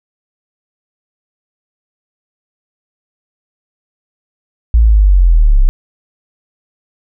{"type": "linear sweep", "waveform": "sine", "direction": "down", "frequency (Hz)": [58.27, 30.87], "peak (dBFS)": -4, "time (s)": [4.74, 5.69], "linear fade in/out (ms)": 0, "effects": []}